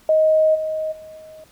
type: tone with level steps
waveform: sine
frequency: 627 Hz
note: D#5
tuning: 13 cents sharp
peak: -12 / -21 / -36 / -38 dBFS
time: 0.09-1.44 s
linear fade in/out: 2 ms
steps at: 0.54 / 0.91 / 1.17 s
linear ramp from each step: 20 ms
effects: pink hiss -53 dBFS RMS until 1.51 s